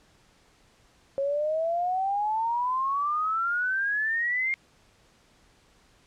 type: exponential sweep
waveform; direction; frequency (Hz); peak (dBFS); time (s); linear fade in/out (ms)
sine; up; 544 to 2139; -24; 1.18-4.54; 0
effects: pink hiss -61 dBFS RMS until 6.06 s + low-pass 8000 Hz 12 dB/octave